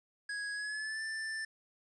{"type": "tone with pitch glide", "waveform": "square", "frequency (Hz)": [1661.2, 1770.2], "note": ["G#6", "A6"], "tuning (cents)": [0, 10], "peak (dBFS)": -37, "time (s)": [0.29, 1.45], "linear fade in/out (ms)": 5, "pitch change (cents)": 110, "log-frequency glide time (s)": [0.53, 1.02], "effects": ["resampled to 22050 Hz", "11-bit"]}